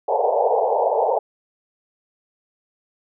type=band-pass noise; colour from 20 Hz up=pink; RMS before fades=-19 dBFS; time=0.08-1.19 s; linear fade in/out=5 ms; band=430 to 920 Hz; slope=96 dB/octave; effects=none